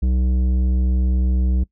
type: tone with tanh clipping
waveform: sine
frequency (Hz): 63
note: B1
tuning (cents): +35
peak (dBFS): -17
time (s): 0.02-1.64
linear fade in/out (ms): 10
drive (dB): 11
effects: noise-tail reverb RT60 0.1 s tail -21 dB re dry